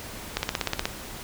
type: click train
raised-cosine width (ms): 0.2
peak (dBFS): -7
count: 9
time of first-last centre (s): 0.37-0.855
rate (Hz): 16.5
effects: pink hiss -39 dBFS RMS until 1.23 s